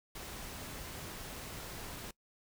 pink noise, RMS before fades -45 dBFS, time 0.15-2.11 s, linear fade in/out 5 ms, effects noise-tail reverb RT60 0.1 s tail -22 dB re dry

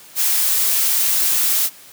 blue noise, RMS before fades -17 dBFS, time 0.15-1.7 s, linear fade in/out 50 ms, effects white hiss -43 dBFS RMS until 1.92 s + high-pass 100 Hz 12 dB/octave

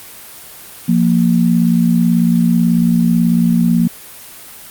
sine tone pair together, 173.8 / 232 Hz, F3 / A#3, -8 / -8 cents, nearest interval perfect fourth, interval 500 cents, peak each -12 dBFS, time 0.88-3.88 s, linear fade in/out 10 ms, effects white hiss -35 dBFS RMS until 4.7 s + Opus 32 kbps

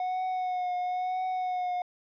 triangle tone with vibrato, 732 Hz, F#5, 19 cents flat, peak -26 dBFS, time 0-1.82 s, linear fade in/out 2 ms, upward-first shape triangle, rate 1 Hz, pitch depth 32 cents each way, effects resampled to 11025 Hz

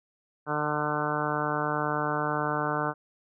harmonic tone, 149.7 Hz, D3, 33 cents sharp, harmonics 1 / 2 / 3 / 4 / 5 / 6 / 7 / 8 / 9 / 10, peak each -35 / -35 / -35 / -35 / -35 / -35 / -35 / -35 / -35 / -35 dBFS, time 0.46-2.94 s, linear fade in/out 50 ms, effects none

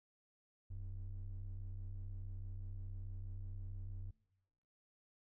triangle ring-modulated tone, 61.74 Hz, B1, in tune, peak -37 dBFS, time 0.7-4.11 s, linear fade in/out 10 ms, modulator 32.4 Hz, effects noise-tail reverb RT60 1.0 s tail -24 dB re dry + tanh soft clip ceiling -36 dBFS

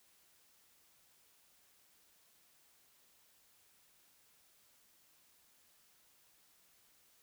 silence, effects white hiss -69 dBFS RMS until 7.22 s

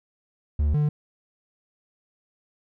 triangle tone pair in turn, 74 / 149.07 Hz, D2 / D3, +14 / +26 cents, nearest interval octave, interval 1212 cents, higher second, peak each -17 dBFS, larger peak neither, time 0.59-0.74 / 0.74-0.89 s, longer neither, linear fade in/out 5 ms, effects none

